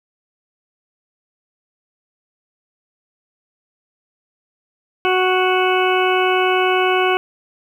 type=harmonic tone; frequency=370 Hz; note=F#4; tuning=in tune; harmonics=1 / 2 / 3 / 4 / 6 / 7 / 8; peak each=-17 / -20 / -22 / -23 / -25 / -25 / -26 dBFS; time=5.05-7.17 s; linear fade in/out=0 ms; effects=8-bit